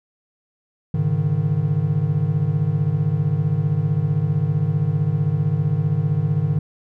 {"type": "chord", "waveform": "triangle", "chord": "Ab suspended fourth", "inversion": "none", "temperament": "equal with one note detuned", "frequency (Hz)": [103.83, 140.12, 155.56], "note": ["Ab2", "Db3", "Eb3"], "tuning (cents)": [0, 19, 0], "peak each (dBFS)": [-22, -20, -18], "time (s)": [0.94, 6.59], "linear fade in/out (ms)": 5, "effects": []}